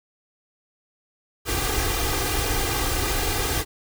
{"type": "noise with comb filter", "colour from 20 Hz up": "pink", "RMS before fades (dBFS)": -24, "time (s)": [1.45, 3.65], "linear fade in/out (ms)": 50, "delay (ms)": 2.5, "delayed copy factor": 0.85, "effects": []}